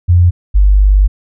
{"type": "tone pair in turn", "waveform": "sine", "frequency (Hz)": [88, 49.39], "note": ["F2", "G1"], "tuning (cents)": [14, 14], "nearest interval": "minor seventh", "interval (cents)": 1000, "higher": "first", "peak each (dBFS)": -4, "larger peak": "neither", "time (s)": [[0.08, 0.31], [0.54, 1.08]], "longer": "second", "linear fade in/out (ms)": 20, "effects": []}